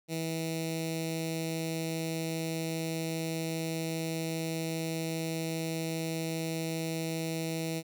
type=tone with notch filter; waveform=10% pulse; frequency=162.5 Hz; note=E3; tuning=24 cents flat; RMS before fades=-34 dBFS; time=0.08-7.83 s; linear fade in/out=50 ms; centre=1100 Hz; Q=0.51; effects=none